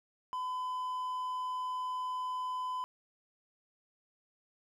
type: tone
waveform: triangle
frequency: 1010 Hz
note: B5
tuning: 39 cents sharp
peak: -32 dBFS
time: 0.33-2.84 s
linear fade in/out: 0 ms
effects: none